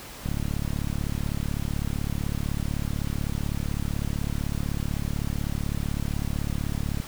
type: click train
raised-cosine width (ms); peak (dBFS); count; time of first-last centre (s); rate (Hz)
5; -16; 243; 0.26-7.001; 35.9
effects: pink hiss -41 dBFS RMS until 7.07 s